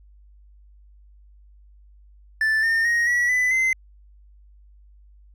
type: tone with pitch steps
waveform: triangle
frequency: 1760 / 1816.8 / 1875.5 / 1936 / 1998.5 / 2063 Hz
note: A6 / A#6 / A#6 / B6 / B6 / C7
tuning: 0 / -45 / +10 / -35 / +20 / -25 cents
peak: -16 dBFS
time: 2.41-3.73 s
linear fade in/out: 2 ms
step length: 220 ms
effects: added 50 Hz sine -48 dBFS peak until 5.34 s